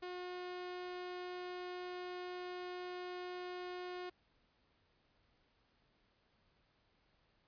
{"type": "tone", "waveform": "sawtooth", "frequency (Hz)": 360.4, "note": "F#4", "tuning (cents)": -45, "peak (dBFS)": -39, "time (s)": [0.02, 4.1], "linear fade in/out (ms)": 10, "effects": ["pink hiss -75 dBFS RMS until 7.47 s", "resampled to 11025 Hz"]}